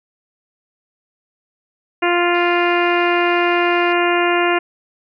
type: harmonic tone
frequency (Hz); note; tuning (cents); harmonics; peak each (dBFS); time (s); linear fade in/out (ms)
349.2; F4; 0; 1 / 2 / 3 / 4 / 5 / 6 / 7 / 8; -17 / -20 / -22 / -23 / -24 / -25 / -25 / -26; 2.02-4.59; 10
type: noise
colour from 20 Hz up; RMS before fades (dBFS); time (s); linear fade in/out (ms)
blue; -33; 2.34-3.93; 5
effects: resampled to 11025 Hz